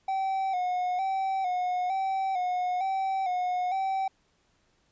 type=tone with vibrato; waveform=triangle; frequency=747 Hz; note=F#5; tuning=16 cents sharp; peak=-24 dBFS; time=0.08-4.08 s; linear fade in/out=5 ms; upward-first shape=square; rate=1.1 Hz; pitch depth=53 cents each way; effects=pink hiss -69 dBFS RMS until 4.91 s + resampled to 16000 Hz